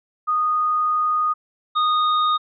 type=tone pair in turn; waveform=sine / square; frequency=1236 / 1236 Hz; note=D#6 / D#6; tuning=-12 / -12 cents; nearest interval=unison; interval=0 cents; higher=neither; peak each=-17 dBFS; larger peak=neither; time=0.27-1.34 / 1.75-2.38 s; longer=first; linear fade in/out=20 ms; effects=resampled to 11025 Hz